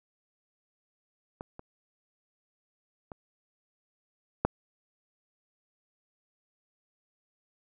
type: clicks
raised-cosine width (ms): 1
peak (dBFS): -24 / -29 / -27 / -9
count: 4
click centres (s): 1.409 / 1.594 / 3.118 / 4.45
effects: none